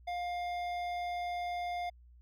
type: tone with hard clipping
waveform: sine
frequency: 706 Hz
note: F5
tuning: 19 cents sharp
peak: -36 dBFS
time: 0.07-1.9 s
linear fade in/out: 10 ms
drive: 11 dB
effects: added 60 Hz sine -55 dBFS peak until 2.21 s